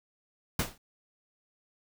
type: noise with exponential decay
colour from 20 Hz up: pink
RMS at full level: -25 dBFS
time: 0.59-0.78 s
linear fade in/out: 5 ms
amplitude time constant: 41 ms
effects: none